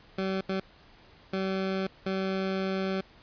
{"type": "tone bursts at uneven times", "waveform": "20% pulse", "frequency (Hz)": 191, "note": "G3", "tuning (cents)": -45, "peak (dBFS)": -23, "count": 4, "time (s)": [[0.18, 0.41], [0.49, 0.6], [1.33, 1.87], [2.06, 3.01]], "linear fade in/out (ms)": 5, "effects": ["pink hiss -56 dBFS RMS until 3.22 s", "resampled to 11025 Hz"]}